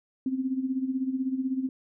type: tone with tremolo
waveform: sine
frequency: 261.9 Hz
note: C4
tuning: 2 cents sharp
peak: -23 dBFS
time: 0.26-1.69 s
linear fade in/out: 2 ms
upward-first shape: sine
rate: 16 Hz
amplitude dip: 70%
effects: none